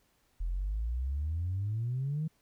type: exponential sweep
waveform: sine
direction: up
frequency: 40.71 to 161.6 Hz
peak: -29 dBFS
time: 0.4-2.28 s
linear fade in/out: 10 ms
effects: tanh soft clip ceiling -26 dBFS + pink hiss -71 dBFS RMS until 2.41 s